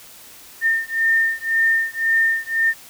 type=beating tone pair; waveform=sine; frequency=1812 / 1813.9 Hz; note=A#6 / A#6; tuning=-50 / -48 cents; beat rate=1.9 Hz; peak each=-19 dBFS; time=0.61-2.74 s; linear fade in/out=50 ms; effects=white hiss -43 dBFS RMS until 2.89 s